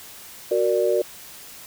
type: chord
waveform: sine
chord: Gb augmented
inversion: none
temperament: equal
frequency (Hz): 370 / 466.2 / 587.3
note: Gb4 / Bb4 / D5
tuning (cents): 0 / 0 / 0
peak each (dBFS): -22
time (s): 0.51-1.02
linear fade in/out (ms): 5
effects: white hiss -42 dBFS RMS until 1.66 s